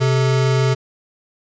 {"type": "tone pair together", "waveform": "square", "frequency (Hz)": [129.06, 434.1], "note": ["C3", "A4"], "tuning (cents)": [-23, -23], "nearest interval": "octave + major sixth", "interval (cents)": 2100, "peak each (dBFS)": [-15, -23], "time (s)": [0, 0.75], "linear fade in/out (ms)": 20, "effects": ["resampled to 16000 Hz"]}